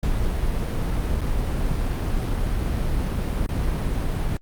brown noise with dropouts, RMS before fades -23 dBFS, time 0.03-4.37 s, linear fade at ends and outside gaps 2 ms, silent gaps 1.21-1.214 / 3.464-3.489 s, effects Opus 48 kbps

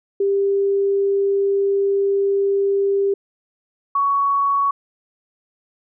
sine tone pair in turn, 396.4 / 1118.7 Hz, G4 / C#6, +19 / +15 cents, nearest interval octave + tritone, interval 1796 cents, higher second, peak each -15 dBFS, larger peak neither, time 0.2-3.14 / 3.95-4.71 s, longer first, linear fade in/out 5 ms, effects none

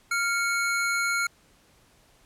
square tone pair together, 1394 / 2213 Hz, F6 / C#7, -4 / -3 cents, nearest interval minor sixth, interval 801 cents, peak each -26 / -29 dBFS, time 0.11-1.27 s, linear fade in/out 5 ms, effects pink hiss -60 dBFS RMS until 2.25 s + low-pass 12000 Hz 12 dB/octave

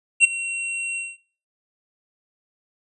square tone with ADSR envelope, 2734 Hz, F7, 37 cents flat, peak -8 dBFS, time 0.2-1.18 s, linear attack 42 ms, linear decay 14 ms, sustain -17 dB, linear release 210 ms, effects noise-tail reverb RT60 0.4 s tail -20 dB re dry + resampled to 24000 Hz

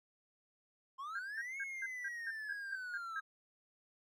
triangle linear two-way sweep, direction up then down, 1036 to 2217 to 1277 Hz, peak -40 dBFS, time 0.98-3.21 s, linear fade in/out 20 ms, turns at 1.59 s
sine tone bursts, 1603 Hz, G6, 38 cents sharp, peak -38 dBFS, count 10, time 1.15-3.2 s, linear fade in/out 5 ms, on 43 ms, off 180 ms
effects none

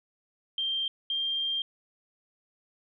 sine tone pair in turn, 3168 / 3188 Hz, G7 / G7, +18 / +28 cents, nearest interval unison, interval 10 cents, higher second, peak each -27 dBFS, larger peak neither, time 0.58-0.88 / 1.1-1.62 s, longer second, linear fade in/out 2 ms, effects none

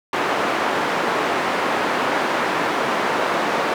white band-pass noise, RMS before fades -21 dBFS, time 0.13-3.74 s, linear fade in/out 2 ms, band 260 to 1300 Hz, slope 12 dB/octave, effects none

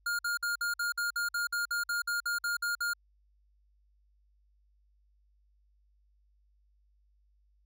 square tone bursts, 1415 Hz, F6, 22 cents sharp, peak -30 dBFS, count 16, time 0.06-2.935 s, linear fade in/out 5 ms, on 130 ms, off 53 ms, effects added 50 Hz sine -65 dBFS peak until 7.65 s

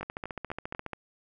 two click trains, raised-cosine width 0.5 ms, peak -22 / -20 dBFS, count 4 / 14, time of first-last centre 0.01-0.749 / 0.03-0.933 s, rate 4.06 / 14.4 Hz, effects none

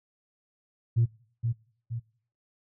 sine tone with echo, 116.54 Hz, A#2, in tune, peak -18 dBFS, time 0.96-1.06 s, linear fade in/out 20 ms, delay 470 ms, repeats 2, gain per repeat -6 dB, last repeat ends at 2 s, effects noise-tail reverb RT60 0.5 s tail -22 dB re dry + tanh soft clip ceiling -16 dBFS

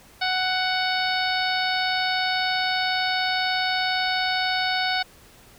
harmonic tone, 743 Hz, F#5, 7 cents sharp, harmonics 1 / 2 / 3 / 4 / 5 / 6 / 7, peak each -26 / -27 / -30 / -33 / -30 / -30 / -36 dBFS, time 0.21-5.03 s, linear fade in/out 10 ms, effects pink hiss -51 dBFS RMS until 5.58 s

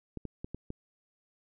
clicks, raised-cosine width 3 ms, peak -25 dBFS, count 5, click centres 0.173 / 0.253 / 0.445 / 0.546 / 0.704 s, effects none

